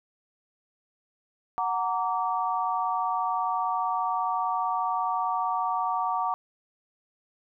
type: chord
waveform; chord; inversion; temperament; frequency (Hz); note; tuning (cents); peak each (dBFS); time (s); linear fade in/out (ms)
sine; Gb augmented; none; just; 740 / 925 / 1156.2; Gb5 / Bb5 / D6; 0 / -14 / -27; -29; 1.58-6.34; 0
effects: none